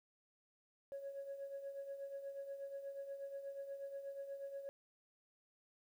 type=tone with tremolo; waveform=sine; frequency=554 Hz; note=C#5; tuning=1 cent flat; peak=-40 dBFS; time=0.92-4.69 s; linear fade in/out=0 ms; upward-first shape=triangle; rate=8.3 Hz; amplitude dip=70%; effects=tanh soft clip ceiling -40 dBFS + 12-bit